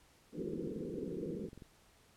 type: band-pass noise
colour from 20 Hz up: white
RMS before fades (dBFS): -41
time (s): 0.32-1.5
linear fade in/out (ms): 50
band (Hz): 150 to 490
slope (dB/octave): 96
type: click train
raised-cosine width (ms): 3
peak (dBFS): -38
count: 28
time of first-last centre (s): 0.4-1.622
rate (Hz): 22.1
effects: pink hiss -66 dBFS RMS until 2.16 s + low-pass 12000 Hz 12 dB/octave